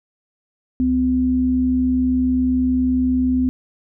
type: tone pair together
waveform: sine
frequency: 67.5 / 254.8 Hz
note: C#2 / C4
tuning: -45 / -46 cents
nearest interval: octave + major seventh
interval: 2299 cents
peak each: -25 / -15 dBFS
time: 0.8-3.49 s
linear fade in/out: 0 ms
effects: none